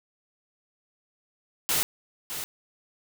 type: noise with echo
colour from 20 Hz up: white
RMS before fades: -25 dBFS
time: 1.69-1.83 s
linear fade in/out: 0 ms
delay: 610 ms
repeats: 1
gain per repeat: -9 dB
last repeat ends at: 2.44 s
effects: none